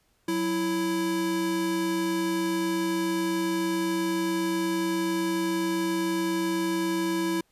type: tone pair together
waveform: square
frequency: 185 / 330.8 Hz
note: F#3 / E4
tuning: 0 / +6 cents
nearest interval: minor seventh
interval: 1006 cents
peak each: -34 / -26 dBFS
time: 0.28-7.41 s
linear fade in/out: 5 ms
effects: pink hiss -68 dBFS RMS until 7.51 s + resampled to 32000 Hz